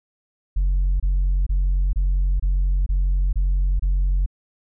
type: tone bursts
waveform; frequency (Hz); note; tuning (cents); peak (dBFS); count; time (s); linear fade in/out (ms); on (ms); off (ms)
sine; 45.69; F#1; -21; -14; 8; 0.56-4.262; 10; 440; 26
effects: tanh soft clip ceiling -15 dBFS